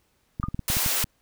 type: clicks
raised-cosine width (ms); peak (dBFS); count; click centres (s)
5; -17; 9; 0.399 / 0.439 / 0.485 / 0.545 / 0.593 / 0.701 / 0.769 / 0.862 / 1.042
type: tone with exponential decay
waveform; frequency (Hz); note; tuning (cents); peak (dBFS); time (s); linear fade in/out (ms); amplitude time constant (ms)
sine; 1217; D#6; -39; -23; 0.43-0.51; 1; 16
type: high-pass noise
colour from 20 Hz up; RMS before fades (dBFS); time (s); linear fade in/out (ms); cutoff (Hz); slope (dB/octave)
white; -25; 0.68-1.04; 2; 430; 12
effects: pink hiss -68 dBFS RMS until 1.21 s